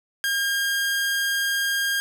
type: tone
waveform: sawtooth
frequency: 1614 Hz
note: G#6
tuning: 50 cents flat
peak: -18 dBFS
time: 0.24-2 s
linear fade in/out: 0 ms
effects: none